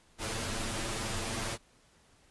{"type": "noise with comb filter", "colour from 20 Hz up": "pink", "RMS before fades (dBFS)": -35, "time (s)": [0.18, 1.58], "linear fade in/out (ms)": 50, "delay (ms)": 8.9, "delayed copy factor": 0.95, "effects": ["pink hiss -64 dBFS RMS until 2.3 s", "resampled to 24000 Hz"]}